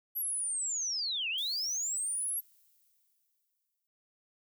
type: linear two-way sweep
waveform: sine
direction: down then up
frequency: 11840 to 2484 to 11580 Hz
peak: -31 dBFS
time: 0.15-2.41 s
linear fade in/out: 20 ms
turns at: 1.29 s
type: noise with exponential decay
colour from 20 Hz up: violet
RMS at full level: -46 dBFS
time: 1.38-3.87 s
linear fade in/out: 0 ms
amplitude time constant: 540 ms
effects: none